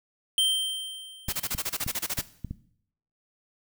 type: tone with exponential decay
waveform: square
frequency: 3136 Hz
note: G7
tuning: in tune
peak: -20 dBFS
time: 0.38-1.63 s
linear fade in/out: 1 ms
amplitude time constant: 270 ms
type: noise bursts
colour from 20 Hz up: white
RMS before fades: -29 dBFS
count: 13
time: 1.28-2.215 s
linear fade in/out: 10 ms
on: 47 ms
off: 27 ms
type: clicks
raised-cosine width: 5 ms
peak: -21 dBFS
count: 6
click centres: 1.286 / 1.549 / 1.865 / 2.188 / 2.447 / 2.51 s
effects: noise-tail reverb RT60 0.7 s tail -17 dB re dry